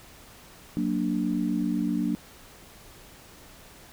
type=chord; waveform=sine; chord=Gb augmented; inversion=none; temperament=equal; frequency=185 / 233.1 / 293.7 Hz; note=Gb3 / Bb3 / D4; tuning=0 / 0 / 0 cents; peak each=-29 / -28 / -28 dBFS; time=0.77-2.15 s; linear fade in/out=0 ms; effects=pink hiss -50 dBFS RMS until 3.92 s